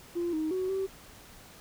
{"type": "tone with pitch steps", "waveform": "sine", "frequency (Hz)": [345.5, 313, 372.5, 384.6], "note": ["F4", "D#4", "F#4", "G4"], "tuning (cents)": [-19, 10, 12, -33], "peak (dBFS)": -27, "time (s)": [0.15, 0.87], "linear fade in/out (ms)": 20, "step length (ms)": 180, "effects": ["tanh soft clip ceiling -24 dBFS", "pink hiss -52 dBFS RMS until 1.6 s"]}